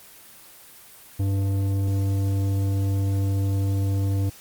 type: tone with tanh clipping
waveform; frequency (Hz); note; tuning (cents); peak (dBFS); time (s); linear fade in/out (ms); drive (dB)
sine; 98; G2; 0; -22; 1.19-4.3; 10; 12
effects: white hiss -47 dBFS RMS until 4.4 s + Opus 24 kbps